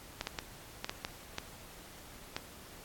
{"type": "clicks", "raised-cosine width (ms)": 0.2, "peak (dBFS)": -17, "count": 8, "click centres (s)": [0.211, 0.271, 0.388, 0.845, 0.895, 1.049, 1.384, 2.365], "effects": ["pink hiss -52 dBFS RMS until 2.84 s", "AAC 64 kbps"]}